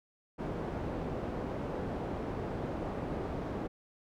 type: low-pass noise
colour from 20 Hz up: white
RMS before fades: -37 dBFS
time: 0.38-3.68 s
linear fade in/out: 20 ms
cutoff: 510 Hz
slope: 12 dB/octave
effects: none